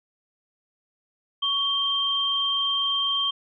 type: tone pair together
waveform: sine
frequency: 1118 / 3162 Hz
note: C#6 / G7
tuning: +14 / +14 cents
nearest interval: octave + tritone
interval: 1800 cents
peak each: -30 / -22 dBFS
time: 1.42-3.31 s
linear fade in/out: 10 ms
effects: none